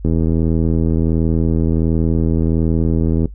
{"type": "click train", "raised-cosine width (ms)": 3, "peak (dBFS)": -5, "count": 262, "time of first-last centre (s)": [0.05, 3.256], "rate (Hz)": 81.4, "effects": ["noise-tail reverb RT60 0.1 s tail -17 dB re dry", "added 50 Hz sine -30 dBFS peak until 3.34 s"]}